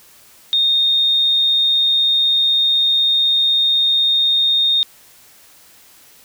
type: tone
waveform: sine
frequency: 3682 Hz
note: A#7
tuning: 22 cents flat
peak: -12 dBFS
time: 0.53-4.83 s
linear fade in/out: 0 ms
effects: white hiss -47 dBFS RMS until 6.24 s